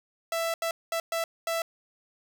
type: tone bursts at uneven times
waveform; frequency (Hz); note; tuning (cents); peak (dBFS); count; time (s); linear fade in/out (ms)
sawtooth; 663; E5; +10; -23; 5; 0.32-0.54 / 0.62-0.71 / 0.92-1 / 1.12-1.24 / 1.47-1.62; 2
effects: none